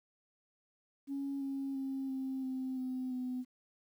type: tone with pitch steps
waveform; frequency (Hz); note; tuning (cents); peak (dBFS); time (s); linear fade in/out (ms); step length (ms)
sine; 277.2 / 272.9 / 268.7 / 264.5 / 260.4 / 256.4 / 252.4; C#4 / C#4 / C4 / C4 / C4 / C4 / B3; 0 / -27 / +46 / +19 / -8 / -35 / +38; -34; 1.07-3.45; 50; 340
effects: tanh soft clip ceiling -31 dBFS + 11-bit